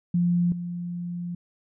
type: tone with level steps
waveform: sine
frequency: 174.61 Hz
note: F3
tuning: in tune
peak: -19 / -29 dBFS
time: 0.14-1.35 s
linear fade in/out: 5 ms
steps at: 0.52 s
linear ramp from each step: 2 ms
effects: none